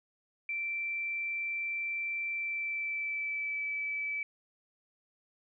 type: tone with pitch glide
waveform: sine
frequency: 2343 to 2305 Hz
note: D7 to D7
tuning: -5 to -33 cents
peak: -32 dBFS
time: 0.49-4.23 s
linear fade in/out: 2 ms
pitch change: -28 cents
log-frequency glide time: 2.31-3.63 s
effects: none